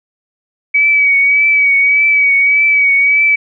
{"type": "tone with vibrato", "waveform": "sine", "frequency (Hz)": 2273, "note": "C#7", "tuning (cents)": 43, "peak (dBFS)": -7, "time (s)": [0.74, 3.36], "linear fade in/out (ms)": 10, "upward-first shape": "triangle", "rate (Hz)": 1.7, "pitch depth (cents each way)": 40, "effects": []}